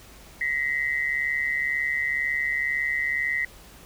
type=tone pair together; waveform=sine; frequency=1897 / 2039 Hz; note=A#6 / C7; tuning=+30 / -45 cents; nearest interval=minor second; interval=125 cents; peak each=-26 dBFS; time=0.41-3.45 s; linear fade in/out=2 ms; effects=added 50 Hz sine -51 dBFS peak until 3.85 s + pink hiss -49 dBFS RMS until 3.85 s